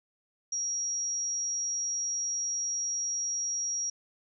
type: tone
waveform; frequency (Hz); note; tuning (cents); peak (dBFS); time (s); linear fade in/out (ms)
sine; 5670; F8; +25; -29; 0.52-3.9; 5
effects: none